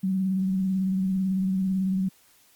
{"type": "tone with vibrato", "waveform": "sine", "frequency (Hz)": 189.4, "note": "F#3", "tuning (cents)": 41, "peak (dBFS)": -22, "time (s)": [0.03, 2.09], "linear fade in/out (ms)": 10, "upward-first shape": "sine", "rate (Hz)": 18, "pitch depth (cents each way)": 35, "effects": ["white hiss -59 dBFS RMS until 2.55 s", "Opus 32 kbps"]}